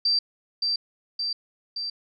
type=tone with echo; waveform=sine; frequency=4686 Hz; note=D8; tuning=5 cents flat; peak=-19 dBFS; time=0.05-0.19 s; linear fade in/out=5 ms; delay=570 ms; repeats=3; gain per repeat=-3 dB; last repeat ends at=1.9 s; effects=none